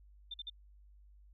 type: tone bursts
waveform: sine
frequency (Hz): 3575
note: A7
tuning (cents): +27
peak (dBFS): -40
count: 3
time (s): 0.31-0.499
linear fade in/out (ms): 5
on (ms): 31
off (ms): 48
effects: added 50 Hz sine -57 dBFS peak until 1.33 s